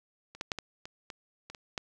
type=clicks; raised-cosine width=0.2 ms; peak=-30 / -17 / -13 / -19 / -25 / -24 / -27 / -29 / -16 dBFS; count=9; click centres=0.35 / 0.411 / 0.518 / 0.587 / 0.855 / 1.102 / 1.5 / 1.548 / 1.778 s; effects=none